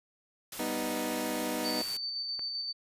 white noise, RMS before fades -41 dBFS, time 0.52-1.97 s, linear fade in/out 2 ms
20% pulse chord, G augmented, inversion none, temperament equal, 196 / 246.9 / 311.1 Hz, G3 / B3 / D#4, 0 / 0 / 0 cents, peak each -36 / -30 / -30 dBFS, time 0.59-1.82 s, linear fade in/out 5 ms
sine tone with tremolo, 4563 Hz, C#8, 49 cents sharp, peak -32 dBFS, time 1.64-2.73 s, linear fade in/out 20 ms, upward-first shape square, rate 7.7 Hz, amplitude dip 25%
clicks, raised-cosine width 0.5 ms, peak -38 / -31 dBFS, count 2, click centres 1.884 / 2.394 s
effects resampled to 32000 Hz

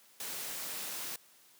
white noise, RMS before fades -40 dBFS, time 0.2-1.16 s, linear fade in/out 2 ms, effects white hiss -62 dBFS RMS until 1.59 s + high-pass 150 Hz 12 dB/octave

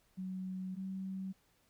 sine tone pair in turn, 186.7 / 190.4 Hz, F#3 / F#3, +16 / +50 cents, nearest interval unison, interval 34 cents, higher second, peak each -38 / -38 dBFS, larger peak neither, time 0.17-0.76 / 0.76-1.33 s, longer first, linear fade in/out 20 ms, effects pink hiss -72 dBFS RMS until 1.69 s

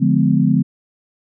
sine chord, D diminished seventh, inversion none, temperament just, 146.83 / 176.2 / 211.4 / 253.7 Hz, D3 / F3 / Ab3 / Cb4, 0 / +16 / +31 / +47 cents, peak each -17 dBFS, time 0-0.63 s, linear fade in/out 20 ms, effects none

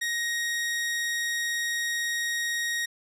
sawtooth tone, 1878 Hz, A#6, 12 cents sharp, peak -23 dBFS, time 0.01-2.86 s, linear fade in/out 10 ms, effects low-pass 12000 Hz 12 dB/octave

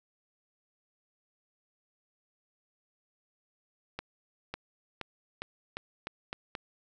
accelerating click train, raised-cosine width 0.3 ms, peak -20 dBFS, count 8, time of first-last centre 3.99-6.552 s, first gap 550 ms, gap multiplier 0.86, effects none

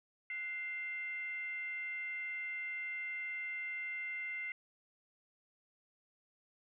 sine tone with frequency modulation, 2093 Hz, C7, in tune, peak -38 dBFS, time 0.3-4.52 s, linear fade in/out 2 ms, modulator 619 Hz, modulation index 0.39, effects none

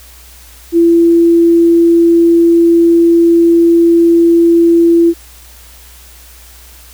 sine tone, 337.3 Hz, E4, 40 cents sharp, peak -4 dBFS, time 0.72-5.14 s, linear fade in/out 50 ms, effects added 60 Hz sine -38 dBFS peak until 6.93 s + white hiss -39 dBFS RMS until 6.93 s

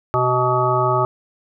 harmonic tone with a mistuned harmonic, 126 Hz, B2, 35 cents sharp, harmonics 1 / 3 / 5 / 7 / 9 / 10, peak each -22 / -22 / -22 / -22 / -22 / -22 dBFS, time 0.14-1.05 s, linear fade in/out 0 ms, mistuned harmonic 7, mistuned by -31 cents, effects none

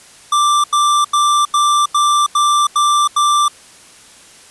square tone bursts, 1178 Hz, D6, 5 cents sharp, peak -11 dBFS, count 8, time 0.32-3.482 s, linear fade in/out 5 ms, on 320 ms, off 86 ms, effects white hiss -42 dBFS RMS until 4.5 s + resampled to 24000 Hz

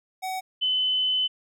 square / sine tone pair in turn, 752 / 3027 Hz, F#5 / F#7, +28 / +39 cents, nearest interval 2 octaves, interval 2411 cents, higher second, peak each -29 / -21 dBFS, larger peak second, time 0.22-0.41 / 0.61-1.28 s, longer second, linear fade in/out 20 ms, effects none

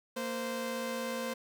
sawtooth tone pair together, 231.2 / 519 Hz, A#3 / C5, -14 / -14 cents, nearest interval octave + major second, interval 1400 cents, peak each -34 / -32 dBFS, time 0.16-1.34 s, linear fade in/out 10 ms, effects 10-bit

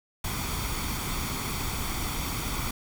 pink noise with comb filter, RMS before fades -31 dBFS, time 0.24-2.71 s, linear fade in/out 5 ms, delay 0.88 ms, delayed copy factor +0.55, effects none

